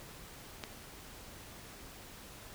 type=click; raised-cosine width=0.2 ms; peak=-22 dBFS; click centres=0.638 s; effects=pink hiss -51 dBFS RMS until 2.54 s

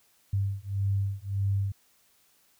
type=beating tone pair; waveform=sine; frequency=98 / 99.7 Hz; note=G2 / G2; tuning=0 / +30 cents; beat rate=1.7 Hz; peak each=-29 dBFS; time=0.33-1.72 s; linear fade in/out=5 ms; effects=white hiss -65 dBFS RMS until 2.59 s

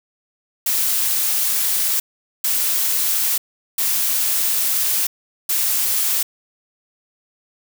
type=noise bursts at uneven times; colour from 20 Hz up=blue; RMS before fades=-19 dBFS; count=4; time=0.66-2 / 2.44-3.38 / 3.78-5.07 / 5.49-6.23 s; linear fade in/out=5 ms; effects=none

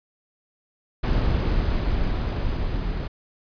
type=noise with level ramp; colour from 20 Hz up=brown; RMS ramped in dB=-20 to -27 dBFS; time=1.03-3.08 s; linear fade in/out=10 ms; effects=resampled to 11025 Hz

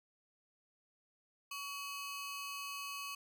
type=ring-modulated tone; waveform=sawtooth; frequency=1840 Hz; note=A#6; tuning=23 cents flat; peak=-35 dBFS; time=1.51-3.15 s; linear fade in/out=5 ms; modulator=715 Hz; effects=none

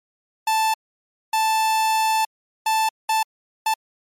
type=tone bursts at uneven times; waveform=45% pulse; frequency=880 Hz; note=A5; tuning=in tune; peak=-17 dBFS; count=5; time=0.47-0.74 / 1.33-2.25 / 2.66-2.89 / 3.09-3.23 / 3.66-3.74 s; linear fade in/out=5 ms; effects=MP3 64 kbps

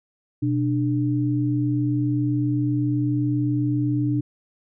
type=tone pair together; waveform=sine; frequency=124.3 / 296.6 Hz; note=B2 / D4; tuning=+12 / +17 cents; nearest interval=octave + minor third; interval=1505 cents; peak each=-22 dBFS; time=0.42-4.21 s; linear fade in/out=10 ms; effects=none

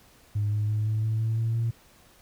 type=tone with pitch steps; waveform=sine; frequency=103.83 / 105.4 / 107 / 108.61 / 110.26 / 111.93 / 113.62 / 115.34 Hz; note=G#2 / G#2 / A2 / A2 / A2 / A2 / A#2 / A#2; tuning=0 / +26 / -48 / -22 / +4 / +30 / -44 / -18 cents; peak=-22 dBFS; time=0.35-1.71 s; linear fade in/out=10 ms; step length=170 ms; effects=tanh soft clip ceiling -20 dBFS + pink hiss -57 dBFS RMS until 2.21 s

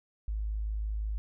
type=tone; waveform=sine; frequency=52.9 Hz; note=G#1; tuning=33 cents sharp; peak=-30 dBFS; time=0.28-1.18 s; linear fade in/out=0 ms; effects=none

